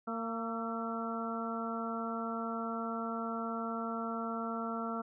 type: harmonic tone with a mistuned harmonic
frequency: 228.8 Hz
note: A#3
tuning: 32 cents flat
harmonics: 1 / 2 / 3 / 4 / 5 / 6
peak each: -38 / -43 / -42 / -47 / -45 / -40 dBFS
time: 0.07-5.02 s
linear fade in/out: 10 ms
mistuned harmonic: 6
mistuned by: -35 cents
effects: none